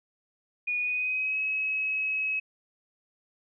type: tone with pitch glide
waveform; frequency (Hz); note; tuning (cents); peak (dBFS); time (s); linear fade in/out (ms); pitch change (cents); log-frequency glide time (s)
sine; 2456 to 2562; D#7 to E7; -23 to -50; -26; 0.67-2.4; 10; +73; 0.78-1.38
effects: none